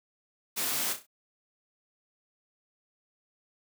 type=noise with echo; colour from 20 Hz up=white; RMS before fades=-31 dBFS; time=0.56-0.94 s; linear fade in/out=20 ms; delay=32 ms; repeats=4; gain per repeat=-8 dB; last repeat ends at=1.068 s; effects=high-pass 150 Hz 12 dB/octave